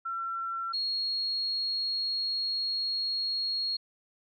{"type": "tone pair in turn", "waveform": "sine", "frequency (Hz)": [1353, 4296], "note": ["E6", "C8"], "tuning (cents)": [45, 45], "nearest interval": "octave + minor sixth", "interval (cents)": 2000, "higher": "second", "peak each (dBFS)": [-31, -28], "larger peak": "second", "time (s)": [[0.05, 0.73], [0.73, 3.77]], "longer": "second", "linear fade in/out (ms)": 10, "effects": []}